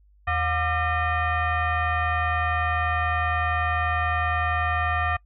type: tone with frequency modulation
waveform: sine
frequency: 556 Hz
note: C#5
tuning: 5 cents sharp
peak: -21 dBFS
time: 0.27-5.17 s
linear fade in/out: 10 ms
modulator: 637 Hz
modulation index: 2.5
effects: noise-tail reverb RT60 0.1 s tail -25 dB re dry + added 50 Hz sine -54 dBFS peak until 5.25 s